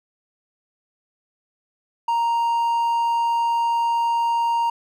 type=tone; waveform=triangle; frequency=932.3 Hz; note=A#5; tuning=in tune; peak=-16 dBFS; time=2.08-4.7 s; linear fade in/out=5 ms; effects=none